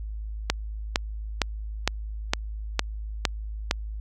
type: click train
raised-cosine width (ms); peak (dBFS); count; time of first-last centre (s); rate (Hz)
0.2; -3; 8; 0.5-3.711; 2.18
effects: added 53 Hz sine -31 dBFS peak until 4 s